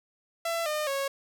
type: tone with pitch steps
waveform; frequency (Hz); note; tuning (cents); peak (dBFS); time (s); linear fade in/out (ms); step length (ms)
sawtooth; 670 / 607.3 / 550.5; E5 / D#5 / C#5; +28 / -42 / -12; -24; 0.45-1.08; 5; 210
effects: none